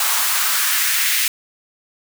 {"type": "noise with high-pass filter sweep", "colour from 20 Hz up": "white", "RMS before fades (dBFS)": -18, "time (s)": [0, 1.28], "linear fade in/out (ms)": 2, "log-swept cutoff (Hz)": [920, 2100], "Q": 2, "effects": []}